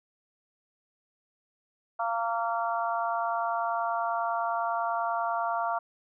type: harmonic tone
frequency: 230.1 Hz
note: A#3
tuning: 22 cents flat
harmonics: 3 / 4 / 5 / 6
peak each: -30 / -32 / -33 / -35 dBFS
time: 1.99-5.79 s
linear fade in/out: 10 ms
effects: none